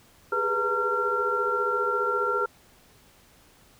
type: tone cluster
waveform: sine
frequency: 400.6 / 415.3 / 491.8 / 916 / 1374 Hz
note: G4 / G#4 / B4 / A#5 / F6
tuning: +38 / 0 / -7 / -31 / -29 cents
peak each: -34 / -31 / -30 / -34 / -25 dBFS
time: 0.32-2.46 s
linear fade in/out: 5 ms
effects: pink hiss -57 dBFS RMS until 3.79 s